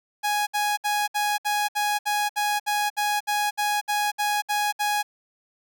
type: tone bursts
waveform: sawtooth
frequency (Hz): 830.6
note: G#5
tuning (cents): 0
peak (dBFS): -18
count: 16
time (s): 0.23-5.03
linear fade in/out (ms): 20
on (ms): 240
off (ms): 64
effects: none